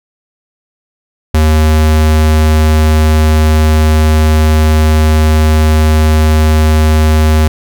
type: tone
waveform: square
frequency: 77.78 Hz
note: D#2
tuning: in tune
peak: -6 dBFS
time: 1.34-7.48 s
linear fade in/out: 5 ms
effects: none